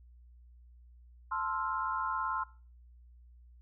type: chord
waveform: sine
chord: F major seventh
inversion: first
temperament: equal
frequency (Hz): 880 / 1046.5 / 1318.5 / 1396.9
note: A5 / C6 / E6 / F6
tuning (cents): 0 / 0 / 0 / 0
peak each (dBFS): -39 / -34 / -38 / -39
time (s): 1.31-2.44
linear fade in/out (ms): 10
effects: noise-tail reverb RT60 0.4 s tail -21 dB re dry + added 60 Hz sine -54 dBFS peak until 3.61 s